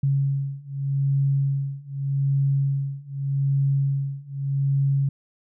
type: beating tone pair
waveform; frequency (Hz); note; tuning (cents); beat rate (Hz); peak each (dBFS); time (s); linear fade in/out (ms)
sine; 137.8 / 138.63; C#3 / C#3; -10 / 0; 0.83; -24 / -23; 0.03-5.09; 5
effects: none